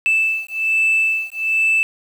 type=beating tone pair; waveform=sine; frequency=2637 / 2638.2 Hz; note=E7 / E7; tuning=0 / +1 cents; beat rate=1.2 Hz; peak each=-17 dBFS; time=0.06-1.83 s; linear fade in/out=0 ms; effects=tanh soft clip ceiling -10 dBFS + 7-bit